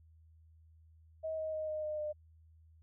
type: tone with pitch steps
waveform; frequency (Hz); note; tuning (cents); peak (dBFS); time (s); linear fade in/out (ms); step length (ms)
sine; 636 / 629.4 / 622.9 / 616.5 / 610.1 / 603.8; D#5 / D#5 / D#5 / D#5 / D#5 / D5; +38 / +20 / +2 / -16 / -34 / +48; -35; 1.23-2.13; 20; 150
effects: added 80 Hz sine -59 dBFS peak until 2.82 s